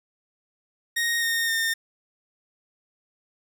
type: tone with pitch steps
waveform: sawtooth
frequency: 1864.7 / 1842.2 / 1820 Hz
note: A#6 / A#6 / A#6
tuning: 0 / -21 / -42 cents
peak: -19 dBFS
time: 0.96-1.74 s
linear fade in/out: 10 ms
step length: 260 ms
effects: none